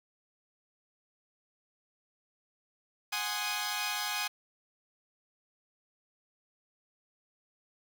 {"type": "chord", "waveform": "10% pulse", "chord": "Ab dominant seventh", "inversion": "third", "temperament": "equal", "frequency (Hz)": [740, 830.6, 1046.5, 1244.5], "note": ["Gb5", "Ab5", "C6", "Eb6"], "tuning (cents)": [0, 0, 0, 0], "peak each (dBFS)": [-31, -27, -31, -30], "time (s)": [3.12, 4.28], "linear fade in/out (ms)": 10, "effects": []}